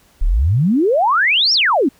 sine exponential two-way sweep, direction up then down, 30 to 5660 to 235.3 Hz, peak -11 dBFS, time 0.21-1.89 s, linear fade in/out 10 ms, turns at 1.53 s, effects pink hiss -53 dBFS RMS until 1.99 s

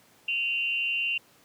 sine tone with amplitude modulation, 2766 Hz, F7, 17 cents flat, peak -22 dBFS, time 0.28-1.18 s, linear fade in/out 5 ms, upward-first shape sine, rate 241 Hz, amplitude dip 70%, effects pink hiss -59 dBFS RMS until 1.44 s + high-pass 150 Hz 12 dB/octave

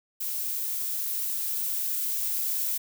violet noise with level ramp, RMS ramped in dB -31 to -28 dBFS, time 0.2-2.78 s, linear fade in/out 10 ms, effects none

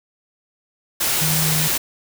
sine tone in noise, 155.7 Hz, D#3, 2 cents sharp, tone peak -21 dBFS, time 1.21-1.68 s, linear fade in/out 10 ms, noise white, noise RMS -20 dBFS, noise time 1-1.78 s, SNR -4 dB, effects none

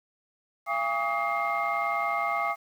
sine tone cluster, 682 / 812 / 1137 / 1256 / 2117 Hz, F5 / G#5 / C#6 / D#6 / C7, -41 / -39 / +44 / +16 / +20 cents, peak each -31 dBFS, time 0.66-2.56 s, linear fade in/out 50 ms, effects tanh soft clip ceiling -17 dBFS + 9-bit

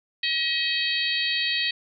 harmonic tone, 637 Hz, D#5, 41 cents sharp, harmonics 3 / 4 / 5 / 6 / 7, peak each -29 / -29 / -29 / -29 / -29 dBFS, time 0.23-1.71 s, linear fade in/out 5 ms, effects none

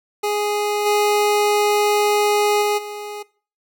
25% pulse tone with level steps, 415.3 Hz, G#4, in tune, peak -15 / -11 / -13 / -25 dBFS, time 0.23-3.23 s, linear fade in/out 10 ms, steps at 0.85 / 2.61 / 2.77 s, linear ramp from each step 20 ms, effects noise-tail reverb RT60 0.4 s tail -21 dB re dry

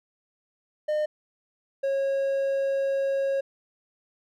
triangle tone pair in turn, 607 / 546.4 Hz, D#5 / C#5, -43 / -25 cents, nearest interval major second, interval 182 cents, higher first, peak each -21 dBFS, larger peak neither, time 0.88-1.06 / 1.83-3.41 s, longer second, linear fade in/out 10 ms, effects none

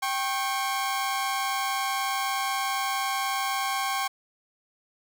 sawtooth tone pair together, 784 / 1088.8 Hz, G5 / C#6, 0 / -31 cents, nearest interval tritone, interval 569 cents, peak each -25 dBFS, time 0.02-4.08 s, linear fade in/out 10 ms, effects none

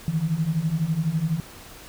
sine beating tone pair, 152.7 / 164.7 Hz, D#3 / E3, -32 / -1 cents, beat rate 12 Hz, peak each -26 / -23 dBFS, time 0.08-1.4 s, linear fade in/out 0 ms, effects pink hiss -44 dBFS RMS until 1.88 s

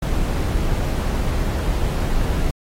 brown noise, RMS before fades -20 dBFS, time 0.02-2.51 s, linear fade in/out 5 ms, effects AAC 48 kbps

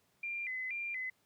sine tone with vibrato, 2200 Hz, C#7, 14 cents flat, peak -36 dBFS, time 0.23-1.1 s, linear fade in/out 5 ms, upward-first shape square, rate 2.1 Hz, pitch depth 140 cents each way, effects pink hiss -73 dBFS RMS until 1.25 s + high-pass 100 Hz 12 dB/octave

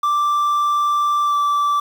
triangle tone with pitch glide, 1174.7 to 1163.9 Hz, D6 to D6, 0 to -16 cents, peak -13 dBFS, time 0.03-1.8 s, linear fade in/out 5 ms, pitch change -16 cents, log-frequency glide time 1.23-1.36 s, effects 7-bit

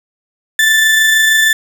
35% pulse tone with amplitude modulation, 1761 Hz, A6, 1 cent sharp, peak -5 dBFS, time 0.59-1.53 s, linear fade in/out 2 ms, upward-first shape sine, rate 26.4 Hz, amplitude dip 25%, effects none

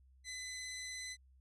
15% pulse tone with vibrato, 2016 Hz, B6, 35 cents sharp, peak -36 dBFS, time 0.24-1.17 s, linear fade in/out 50 ms, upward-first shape sine, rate 17 Hz, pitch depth 12 cents each way, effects added 65 Hz sine -62 dBFS peak until 1.4 s + low-pass 10000 Hz 12 dB/octave

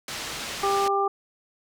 white low-pass noise, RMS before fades -34 dBFS, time 0.08-0.88 s, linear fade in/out 2 ms, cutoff 5300 Hz, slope 12 dB/octave
harmonic tone, 396.5 Hz, G4, 20 cents sharp, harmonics 1 / 2 / 3, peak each -25 / -25 / -25 dBFS, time 0.63-1.08 s, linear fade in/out 5 ms
effects none

